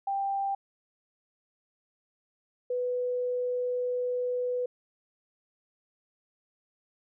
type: tone pair in turn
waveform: sine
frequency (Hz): 789 / 495.5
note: G5 / B4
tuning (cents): +11 / +6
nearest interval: minor sixth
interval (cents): 805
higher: first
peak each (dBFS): -27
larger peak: neither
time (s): 0.07-0.55 / 2.7-4.66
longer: second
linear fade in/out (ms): 5
effects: none